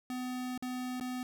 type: tone with dropouts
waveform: square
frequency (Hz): 251.9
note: B3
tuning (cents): +34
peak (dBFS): -36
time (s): 0.1-1.23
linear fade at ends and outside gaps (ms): 1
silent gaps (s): 0.577-0.624 / 0.999-1.009
effects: none